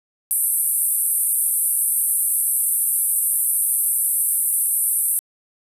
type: band-pass noise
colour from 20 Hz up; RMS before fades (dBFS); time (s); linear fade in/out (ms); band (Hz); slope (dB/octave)
white; -20; 0.31-5.19; 0; 8600 to 13000; 96
effects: resampled to 32000 Hz